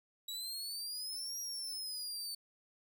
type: exponential two-way sweep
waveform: sawtooth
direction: up then down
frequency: 3867 to 5700 to 4520 Hz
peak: -37 dBFS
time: 0.28-2.35 s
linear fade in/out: 5 ms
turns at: 1.39 s
effects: none